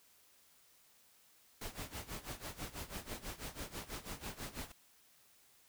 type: noise with tremolo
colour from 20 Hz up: pink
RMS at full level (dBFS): -43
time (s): 1.61-4.72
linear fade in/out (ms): 5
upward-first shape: sine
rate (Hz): 6.1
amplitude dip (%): 85
effects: white hiss -67 dBFS RMS until 5.68 s